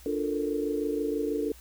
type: chord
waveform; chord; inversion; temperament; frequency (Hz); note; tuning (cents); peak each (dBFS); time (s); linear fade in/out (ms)
sine; Bb major seventh; first; equal; 293.7 / 349.2 / 440 / 466.2; D4 / F4 / A4 / Bb4; 0 / 0 / 0 / 0; -31 / -35 / -30 / -35; 0.06-1.52; 2
effects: added 60 Hz sine -50 dBFS peak until 1.6 s + white hiss -54 dBFS RMS until 1.6 s